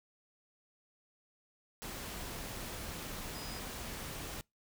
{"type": "tone in noise", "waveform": "sine", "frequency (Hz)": 4978, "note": "D#8", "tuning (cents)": 0, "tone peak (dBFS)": -49, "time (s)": [3.35, 3.59], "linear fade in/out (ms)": 0, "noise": "pink", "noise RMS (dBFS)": -43, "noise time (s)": [1.82, 4.41], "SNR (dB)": -9, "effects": ["noise-tail reverb RT60 0.2 s tail -26 dB re dry"]}